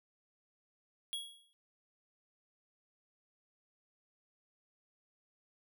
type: tone with exponential decay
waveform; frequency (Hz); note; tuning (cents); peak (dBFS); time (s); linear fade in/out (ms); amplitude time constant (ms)
square; 3322; G#7; 0; -35; 1.13-1.53; 0; 85
effects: none